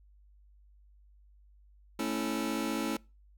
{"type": "chord", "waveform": "sawtooth", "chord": "A major", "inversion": "none", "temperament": "just", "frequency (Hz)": [220, 275, 330], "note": ["A3", "C#4", "E4"], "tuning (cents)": [0, -14, 2], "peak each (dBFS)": -31, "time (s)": [1.99, 2.97], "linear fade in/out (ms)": 5, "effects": ["noise-tail reverb RT60 0.3 s tail -25 dB re dry", "added 50 Hz sine -57 dBFS peak until 3.37 s"]}